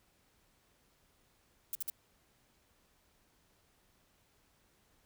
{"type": "noise bursts", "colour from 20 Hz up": "violet", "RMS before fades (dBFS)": -37, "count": 3, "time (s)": [1.73, 1.9], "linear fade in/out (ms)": 2, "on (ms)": 22, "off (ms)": 52, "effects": ["pink hiss -71 dBFS RMS until 5.05 s"]}